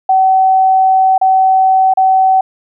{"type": "tone with dropouts", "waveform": "sine", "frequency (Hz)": 760, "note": "F#5", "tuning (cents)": 46, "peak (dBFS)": -6, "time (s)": [0.09, 2.41], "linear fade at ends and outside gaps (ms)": 5, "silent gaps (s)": [[1.18, 1.213], [1.938, 1.972]], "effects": []}